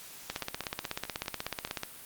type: two click trains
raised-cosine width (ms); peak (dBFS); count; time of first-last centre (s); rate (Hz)
0.2; -15 / -24; 26 / 7; 0.3-1.834 / 0.43-1.675; 16.3 / 4.82
effects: white hiss -48 dBFS RMS until 2.05 s + Opus 48 kbps